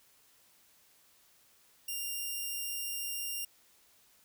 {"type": "tone", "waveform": "5% pulse", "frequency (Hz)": 2794, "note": "F7", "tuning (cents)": 0, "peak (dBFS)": -26, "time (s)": [1.88, 3.45], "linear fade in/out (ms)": 5, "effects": ["white hiss -65 dBFS RMS until 4.24 s"]}